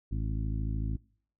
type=harmonic tone with a mistuned harmonic; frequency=53.4 Hz; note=G#1; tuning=49 cents sharp; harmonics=1 / 2 / 3 / 4 / 5 / 6; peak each=-31 / -34 / -41 / -43 / -43 / -49 dBFS; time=0.11-0.97 s; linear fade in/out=10 ms; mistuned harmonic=6; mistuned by=+60 cents; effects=noise-tail reverb RT60 0.6 s tail -26 dB re dry